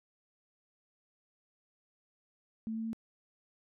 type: tone with pitch steps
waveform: sine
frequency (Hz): 222 / 223.7 / 225.4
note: A3 / A3 / A3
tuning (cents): +16 / +29 / +42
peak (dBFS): -34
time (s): 2.67-2.931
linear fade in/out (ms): 0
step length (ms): 87
effects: none